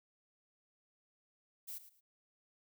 violet noise with echo, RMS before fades -45 dBFS, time 1.67-1.79 s, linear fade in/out 20 ms, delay 110 ms, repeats 2, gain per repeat -13 dB, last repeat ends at 2.01 s, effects noise-tail reverb RT60 0.1 s tail -26 dB re dry

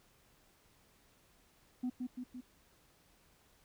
sine tone with echo, 250 Hz, B3, 21 cents sharp, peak -31 dBFS, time 1.83-1.9 s, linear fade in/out 10 ms, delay 170 ms, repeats 3, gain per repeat -4 dB, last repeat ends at 2.41 s, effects tanh soft clip ceiling -32 dBFS + pink hiss -68 dBFS RMS until 3.64 s

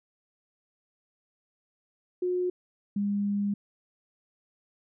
sine tone pair in turn, 361.2 / 202.7 Hz, F#4 / G#3, -42 / -42 cents, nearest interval minor seventh, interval 1000 cents, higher first, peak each -25 dBFS, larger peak neither, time 2.22-2.5 / 2.96-3.54 s, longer second, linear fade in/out 5 ms, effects none

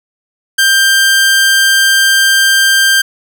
sawtooth tone, 1575 Hz, G6, 8 cents sharp, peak -3 dBFS, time 0.58-3.02 s, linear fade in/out 10 ms, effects none

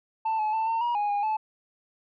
sine tone with pitch steps, 887 / 857 / 887 / 907 / 955 / 827 / 816 / 867 Hz, A5 / A5 / A5 / A#5 / A#5 / G#5 / G#5 / A5, +14 / -46 / +14 / -48 / +42 / -8 / -31 / -26 cents, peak -21 dBFS, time 0.25-1.37 s, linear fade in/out 10 ms, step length 140 ms, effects tanh soft clip ceiling -23 dBFS

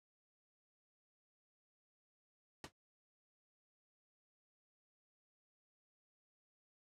pink noise with exponential decay, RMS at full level -41 dBFS, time 2.64-2.72 s, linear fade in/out 1 ms, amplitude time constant 16 ms, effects high-pass 100 Hz 12 dB/octave + low-pass 7000 Hz 12 dB/octave

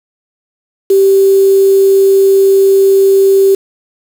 sine tone with quantisation, 389.7 Hz, G4, 10 cents flat, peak -4 dBFS, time 0.9-3.55 s, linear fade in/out 5 ms, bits 4, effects none

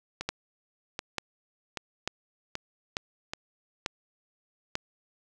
two click trains, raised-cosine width 0.2 ms, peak -12 / -16 dBFS, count 6 / 5, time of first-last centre 0.29-4.754 / 0.21-3.335 s, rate 1.12 / 1.28 Hz, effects none

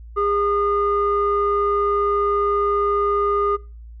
square tone with low-pass filter, 407.4 Hz, G#4, 33 cents flat, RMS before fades -20 dBFS, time 0.16-3.57 s, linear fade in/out 20 ms, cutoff 1100 Hz, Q 7.4, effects noise-tail reverb RT60 0.3 s tail -21 dB re dry + added 57 Hz sine -36 dBFS peak until 4 s

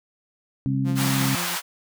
harmonic tone, 67 Hz, C2, 42 cents sharp, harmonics 2 / 3 / 4, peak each -23 / -29 / -25 dBFS, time 0.66-1.35 s, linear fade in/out 0 ms
sawtooth tone with tremolo, 174.61 Hz, F3, in tune, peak -26 dBFS, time 0.84-1.57 s, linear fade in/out 50 ms, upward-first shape sine, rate 5.8 Hz, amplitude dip 60%
pink high-pass noise, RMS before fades -27 dBFS, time 0.95-1.62 s, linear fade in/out 50 ms, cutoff 780 Hz, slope 24 dB/octave
effects none

